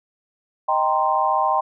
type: chord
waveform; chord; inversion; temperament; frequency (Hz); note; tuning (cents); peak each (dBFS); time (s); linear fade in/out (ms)
sine; C minor seventh; first; equal; 622.3 / 784 / 932.3 / 1046.5; Eb5 / G5 / Bb5 / C6; 0 / 0 / 0 / 0; -25 / -21 / -23 / -21; 0.68-1.61; 10
effects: none